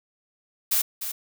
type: noise with echo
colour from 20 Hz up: blue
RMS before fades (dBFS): -22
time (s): 0.71-0.82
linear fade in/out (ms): 10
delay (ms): 300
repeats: 1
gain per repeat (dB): -9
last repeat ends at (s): 1.12
effects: none